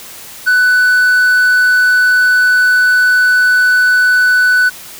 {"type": "tone", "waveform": "triangle", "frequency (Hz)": 1493, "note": "F#6", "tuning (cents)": 15, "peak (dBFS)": -5, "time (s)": [0.46, 4.7], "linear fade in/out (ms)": 20, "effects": ["white hiss -32 dBFS RMS until 4.99 s"]}